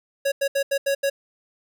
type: tone bursts at uneven times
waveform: square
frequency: 554.4 Hz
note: C#5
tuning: in tune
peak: -20 dBFS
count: 6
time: 0.25-0.32 / 0.41-0.48 / 0.55-0.63 / 0.71-0.78 / 0.86-0.95 / 1.03-1.1 s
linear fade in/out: 10 ms
effects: none